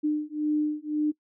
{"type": "beating tone pair", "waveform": "sine", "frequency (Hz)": [300.6, 302.5], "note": ["D4", "D#4"], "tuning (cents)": [40, -49], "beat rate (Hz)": 1.9, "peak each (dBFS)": -27, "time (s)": [0.03, 1.12], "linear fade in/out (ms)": 20, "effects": ["noise-tail reverb RT60 0.1 s tail -22 dB re dry"]}